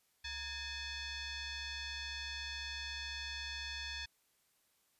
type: tone with frequency modulation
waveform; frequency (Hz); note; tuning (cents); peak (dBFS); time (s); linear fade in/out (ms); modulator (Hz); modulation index
sine; 934; A#5; +3; -40; 0.24-4.06; 10; 866; 5.1
effects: white hiss -75 dBFS RMS until 4.99 s + resampled to 32000 Hz